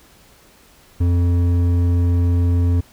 triangle tone with hard clipping, 87.31 Hz, F2, in tune, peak -15 dBFS, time 1-2.81 s, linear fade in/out 10 ms, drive 12 dB, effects pink hiss -50 dBFS RMS until 2.92 s

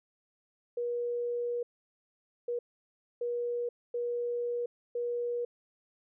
sine tone bursts at uneven times, 480 Hz, B4, 49 cents flat, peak -30 dBFS, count 5, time 0.77-1.63 / 2.48-2.59 / 3.21-3.69 / 3.94-4.66 / 4.95-5.45 s, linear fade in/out 5 ms, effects none

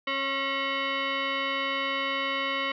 sine tone with frequency modulation, 547 Hz, C#5, 23 cents flat, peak -26 dBFS, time 0.07-2.72 s, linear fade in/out 5 ms, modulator 819 Hz, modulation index 3.3, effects none

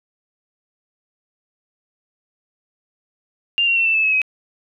sine tone with pitch steps, 2794 / 2749 / 2705 / 2662 / 2619 / 2577 / 2536 Hz, F7 / F7 / E7 / E7 / E7 / E7 / D#7, 0 / -28 / +44 / +16 / -12 / -40 / +32 cents, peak -14 dBFS, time 3.58-4.217 s, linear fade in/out 0 ms, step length 91 ms, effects none

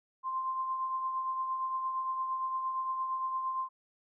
sine tone with tremolo, 1046.5 Hz, C6, in tune, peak -29 dBFS, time 0.23-3.69 s, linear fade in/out 50 ms, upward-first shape triangle, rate 8.7 Hz, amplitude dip 45%, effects none

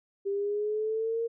sine exponential sweep, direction up, 394.6 to 464.9 Hz, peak -27 dBFS, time 0.25-1.28 s, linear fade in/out 20 ms, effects none

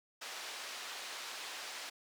white band-pass noise, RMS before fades -45 dBFS, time 0.21-1.9 s, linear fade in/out 10 ms, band 520 to 4800 Hz, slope 12 dB/octave, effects none

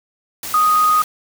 sine tone in noise, 1244.5 Hz, D#6, in tune, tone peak -11 dBFS, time 0.54-1.02 s, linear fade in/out 2 ms, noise white, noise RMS -28 dBFS, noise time 0.43-1.04 s, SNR +14 dB, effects none

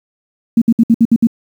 sine tone bursts, 230 Hz, A#3, 23 cents flat, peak -5 dBFS, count 7, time 0.57-1.271 s, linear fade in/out 5 ms, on 47 ms, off 62 ms, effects 7-bit

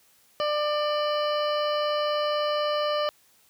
harmonic tone with a mistuned harmonic, 596 Hz, D5, 25 cents sharp, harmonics 1 / 2 / 3 / 4 / 5 / 7 / 8 / 9, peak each -25 / -29 / -39 / -43 / -34 / -42 / -41 / -46 dBFS, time 0.4-3.09 s, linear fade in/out 0 ms, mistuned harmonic 4, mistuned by -34 cents, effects white hiss -61 dBFS RMS until 3.49 s + high-pass 60 Hz 12 dB/octave

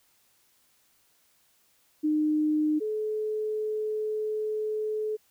sine tone pair in turn, 305.2 / 429.7 Hz, D#4 / A4, -33 / -41 cents, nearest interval tritone, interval 592 cents, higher second, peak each -22 / -27 dBFS, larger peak first, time 2.03-2.8 / 2.8-5.17 s, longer second, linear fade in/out 20 ms, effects white hiss -66 dBFS RMS until 5.3 s

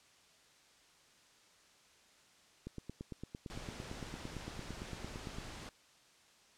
click train, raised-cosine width 3 ms, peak -30 dBFS, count 25, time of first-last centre 2.67-5.385 s, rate 8.84 Hz
pink noise, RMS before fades -48 dBFS, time 3.5-5.69 s, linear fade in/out 0 ms
effects white hiss -65 dBFS RMS until 6.57 s + low-pass 7000 Hz 12 dB/octave

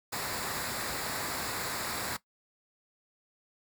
pink noise with comb filter, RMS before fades -35 dBFS, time 0.12-2.17 s, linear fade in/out 10 ms, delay 0.33 ms, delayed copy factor -0.55, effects noise-tail reverb RT60 0.1 s tail -17 dB re dry + high-pass 80 Hz 12 dB/octave

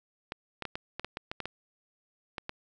clicks, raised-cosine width 0.3 ms, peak -19 dBFS, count 12, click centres 0.321 / 0.623 / 0.653 / 0.755 / 0.996 / 1.046 / 1.171 / 1.315 / 1.403 / 1.456 / 2.382 / 2.494 s, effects none

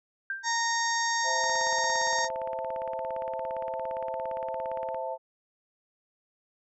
sine tone with exponential decay, 1578 Hz, G6, 11 cents sharp, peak -27 dBFS, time 0.3-0.6 s, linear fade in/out 2 ms, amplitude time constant 65 ms
harmonic tone, 926 Hz, A#5, 12 cents flat, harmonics 1 / 2 / 4 / 5 / 6 / 7 / 8, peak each -29 / -30 / -39 / -39 / -35 / -34 / -44 dBFS, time 0.43-2.29 s, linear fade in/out 50 ms
sine chord, A minor, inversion first, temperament equal with one note detuned, 523.3 / 659.3 / 887.1 Hz, C5 / E5 / A5, 0 / 0 / +14 cents, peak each -35 dBFS, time 1.23-5.18 s, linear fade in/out 50 ms
click train, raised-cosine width 0.5 ms, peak -28 dBFS, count 62, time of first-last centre 1.44-4.946 s, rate 17.4 Hz
effects none

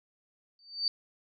sine tone with exponential growth, 4597 Hz, D8, 38 cents flat, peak -23 dBFS, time 0.59-0.88 s, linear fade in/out 1 ms, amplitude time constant 63 ms, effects none

